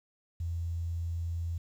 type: tone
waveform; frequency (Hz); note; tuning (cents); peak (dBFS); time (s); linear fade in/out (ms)
sine; 84.3; E2; +39; -31; 0.4-1.58; 5
effects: 10-bit